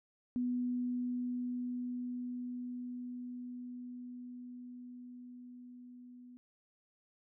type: tone with level ramp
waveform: sine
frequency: 246.9 Hz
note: B3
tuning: in tune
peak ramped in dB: -31 to -51 dBFS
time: 0.36-6.37 s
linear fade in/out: 0 ms
effects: none